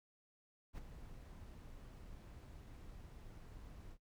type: noise with ADSR envelope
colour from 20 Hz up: brown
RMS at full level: -45 dBFS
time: 0.73-3.98 s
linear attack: 49 ms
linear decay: 13 ms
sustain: -9 dB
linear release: 67 ms
effects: noise-tail reverb RT60 0.1 s tail -18 dB re dry